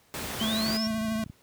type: noise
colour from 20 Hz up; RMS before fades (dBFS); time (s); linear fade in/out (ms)
pink; -34; 0.14-0.77; 0
type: linear sweep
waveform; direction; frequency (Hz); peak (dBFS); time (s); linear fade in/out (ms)
sine; up; 2949 to 5620; -30; 0.39-0.88; 20
type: tone with vibrato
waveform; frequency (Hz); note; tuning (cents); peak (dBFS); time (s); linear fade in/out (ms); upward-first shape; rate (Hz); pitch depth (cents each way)
square; 220; A3; 0; -28; 0.41-1.24; 2; triangle; 13; 31
type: click train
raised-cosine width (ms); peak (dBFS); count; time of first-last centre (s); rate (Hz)
5; -27; 13; 0.87-1.299; 28
effects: pink hiss -62 dBFS RMS until 1.42 s + high-pass 80 Hz 12 dB/octave